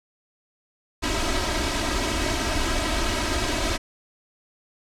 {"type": "noise with comb filter", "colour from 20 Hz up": "pink", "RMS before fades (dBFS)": -24, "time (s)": [1.02, 3.78], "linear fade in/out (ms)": 20, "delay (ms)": 3.1, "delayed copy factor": 0.85, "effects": ["low-pass 7000 Hz 12 dB/octave"]}